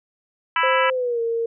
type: harmonic tone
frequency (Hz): 330.3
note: E4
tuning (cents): +4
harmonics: 3 / 4 / 5 / 6 / 7 / 8 / 9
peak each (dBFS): -21 / -23 / -25 / -27 / -28 / -29 / -30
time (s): 0.56-0.9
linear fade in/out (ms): 2
type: tone with pitch glide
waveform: sine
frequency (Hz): 523.3 to 460.9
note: C5 to A#4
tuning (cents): 0 to -20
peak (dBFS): -20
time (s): 0.63-1.46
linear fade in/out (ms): 5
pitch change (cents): -220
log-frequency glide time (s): 0.9-1.21
effects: none